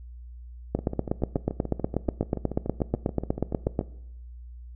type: two click trains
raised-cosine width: 2 ms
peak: -10 / -18 dBFS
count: 26 / 22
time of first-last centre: 0.75-3.791 / 0.79-3.812 s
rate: 8.22 / 6.95 Hz
effects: noise-tail reverb RT60 0.8 s tail -19 dB re dry + added 60 Hz sine -40 dBFS peak until 4.75 s